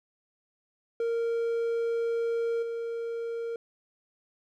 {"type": "tone with level steps", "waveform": "triangle", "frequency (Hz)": 463.4, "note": "A#4", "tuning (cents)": -10, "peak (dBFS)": [-24, -29], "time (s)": [1, 3.56], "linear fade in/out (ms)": 2, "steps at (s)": 2.62, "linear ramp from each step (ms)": 10, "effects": []}